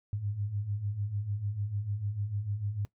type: beating tone pair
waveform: sine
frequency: 98 / 104.7 Hz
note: G2 / G#2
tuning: 0 / +15 cents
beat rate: 6.7 Hz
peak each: -38 / -32 dBFS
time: 0.13-2.85 s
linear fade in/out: 0 ms
effects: noise-tail reverb RT60 0.1 s tail -19 dB re dry